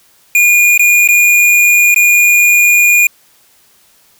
square tone with dropouts, 2432 Hz, D#7, 40 cents flat, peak -6 dBFS, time 0.35-3.07 s, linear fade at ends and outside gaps 2 ms, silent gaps 0.777-0.794 / 1.076-1.087 / 1.944-1.961 s, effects white hiss -49 dBFS RMS until 4.19 s

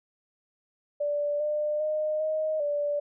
sine tone with pitch steps, 584 / 600 / 614 / 624 / 583 Hz, D5 / D5 / D#5 / D#5 / D5, -10 / +37 / -23 / +5 / -13 cents, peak -25 dBFS, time 1-3 s, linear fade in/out 10 ms, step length 400 ms, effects none

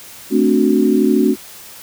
sine chord, D dominant seventh, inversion second, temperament equal, 220 / 261.6 / 293.7 / 370 Hz, A3 / C4 / D4 / F#4, 0 / 0 / 0 / 0 cents, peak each -16 dBFS, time 0.3-1.36 s, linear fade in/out 50 ms, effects white hiss -37 dBFS RMS until 1.82 s

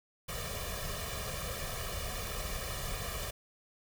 pink noise with comb filter, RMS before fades -38 dBFS, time 0.28-3.31 s, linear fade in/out 10 ms, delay 1.7 ms, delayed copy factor +0.85, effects none

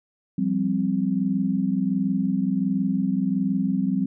sine chord, F suspended second, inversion none, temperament equal, 174.61 / 196 / 261.6 Hz, F3 / G3 / C4, 0 / 0 / 0 cents, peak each -27 / -23 / -25 dBFS, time 0.38-4.06 s, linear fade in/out 5 ms, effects none

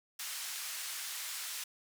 white band-pass noise, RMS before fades -41 dBFS, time 0.19-1.64 s, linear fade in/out 5 ms, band 1300 to 11000 Hz, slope 12 dB/octave, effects none

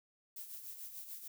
violet noise with tremolo, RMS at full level -45 dBFS, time 0.36-1.28 s, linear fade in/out 5 ms, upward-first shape triangle, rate 6.8 Hz, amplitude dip 65%, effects none

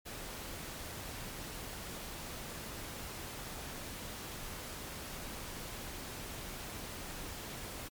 pink noise, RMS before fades -44 dBFS, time 0.05-7.89 s, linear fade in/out 20 ms, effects MP3 96 kbps

